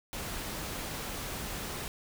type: noise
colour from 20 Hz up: pink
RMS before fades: -38 dBFS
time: 0.13-1.88 s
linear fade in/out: 0 ms
effects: none